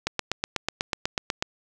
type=click train; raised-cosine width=0.2 ms; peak=-7 dBFS; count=12; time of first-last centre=0.07-1.425 s; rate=8.12 Hz; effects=none